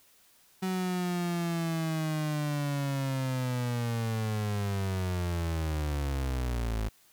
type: linear sweep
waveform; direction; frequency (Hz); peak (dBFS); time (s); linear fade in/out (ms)
35% pulse; down; 188 to 52.3; -27; 0.62-6.89; 10
effects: white hiss -62 dBFS RMS until 7.12 s